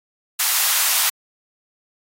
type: high-pass noise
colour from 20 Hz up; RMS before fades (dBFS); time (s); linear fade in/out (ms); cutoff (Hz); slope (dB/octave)
white; -18; 0.39-1.1; 10; 800; 24
effects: AAC 48 kbps